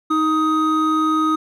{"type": "tone pair together", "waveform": "triangle", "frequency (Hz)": [313.2, 1253], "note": ["D#4", "D#6"], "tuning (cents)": [11, 12], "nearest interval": "2 octaves", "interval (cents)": 2401, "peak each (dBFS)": -16, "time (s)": [0.1, 1.36], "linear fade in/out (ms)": 10, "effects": []}